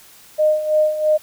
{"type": "tone with tremolo", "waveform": "sine", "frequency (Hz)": 614, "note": "D#5", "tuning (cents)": -23, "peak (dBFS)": -11, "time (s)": [0.38, 1.18], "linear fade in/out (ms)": 20, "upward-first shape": "sine", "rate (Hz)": 3, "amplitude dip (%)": 70, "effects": ["white hiss -46 dBFS RMS until 1.22 s"]}